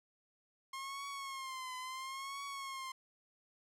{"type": "tone with vibrato", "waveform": "sawtooth", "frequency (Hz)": 1067, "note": "C6", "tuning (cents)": 34, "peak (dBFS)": -38, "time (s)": [0.73, 2.92], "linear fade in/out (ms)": 5, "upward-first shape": "triangle", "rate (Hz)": 0.73, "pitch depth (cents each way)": 91, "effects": ["low-pass 11000 Hz 12 dB/octave"]}